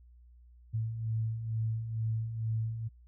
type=beating tone pair; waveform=sine; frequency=110 / 112.2 Hz; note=A2 / A2; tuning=0 / +34 cents; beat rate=2.2 Hz; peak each=-39 / -31 dBFS; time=0.73-2.89 s; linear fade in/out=20 ms; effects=added 60 Hz sine -54 dBFS peak until 3.07 s